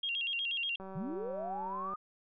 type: tone with vibrato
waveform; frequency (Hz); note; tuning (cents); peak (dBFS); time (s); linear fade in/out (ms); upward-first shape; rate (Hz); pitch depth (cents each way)
sine; 2998; F#7; +22; -32; 0.03-0.76; 5; square; 8.3; 140
type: click train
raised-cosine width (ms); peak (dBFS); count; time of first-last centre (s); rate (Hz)
1; -33; 218; 0.8-1.936; 191
type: linear sweep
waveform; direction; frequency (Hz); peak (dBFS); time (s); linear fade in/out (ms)
sine; up; 137.3 to 1244.5; -36; 0.95-1.96; 10
effects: none